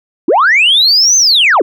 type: linear two-way sweep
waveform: sine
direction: up then down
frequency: 264.1 to 6290 to 274.3 Hz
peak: -4 dBFS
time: 0.28-1.62 s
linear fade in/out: 5 ms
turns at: 1.17 s
effects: tanh soft clip ceiling -2 dBFS